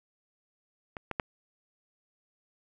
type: clicks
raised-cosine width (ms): 0.5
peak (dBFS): -23 / -18 / -13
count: 3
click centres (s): 0.968 / 1.113 / 1.198
effects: none